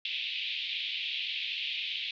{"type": "band-pass noise", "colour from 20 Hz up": "white", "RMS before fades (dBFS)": -35, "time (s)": [0.05, 2.11], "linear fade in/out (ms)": 2, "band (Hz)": [2400, 3700], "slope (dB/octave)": 48, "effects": []}